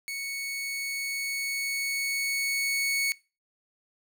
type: tone with level ramp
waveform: sawtooth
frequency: 2217 Hz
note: C#7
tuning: in tune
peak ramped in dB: -29 to -21 dBFS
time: 0.08-3.12 s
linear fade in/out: 0 ms
effects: noise-tail reverb RT60 0.3 s tail -22 dB re dry